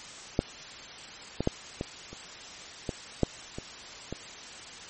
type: clicks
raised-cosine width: 2 ms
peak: -9 / -14 / -10 / -17 / -29 / -16 / -8 / -22 / -20 dBFS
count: 9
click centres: 0.391 / 1.406 / 1.474 / 1.811 / 2.13 / 2.892 / 3.233 / 3.585 / 4.126 s
effects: white hiss -44 dBFS RMS until 4.89 s + MP3 32 kbps